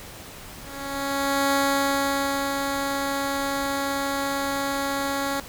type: tone with ADSR envelope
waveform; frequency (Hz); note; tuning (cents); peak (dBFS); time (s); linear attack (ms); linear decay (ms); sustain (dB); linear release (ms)
10% pulse; 277.2; C#4; 0; -11; 0.61-5.4; 910; 950; -5; 3
effects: pink hiss -41 dBFS RMS until 5.48 s